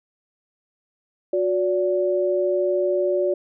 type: tone pair together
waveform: sine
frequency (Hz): 363.9 / 577.1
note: F#4 / D5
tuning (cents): -29 / -30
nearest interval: minor sixth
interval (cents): 799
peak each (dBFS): -21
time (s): 1.33-3.34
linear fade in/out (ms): 5
effects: none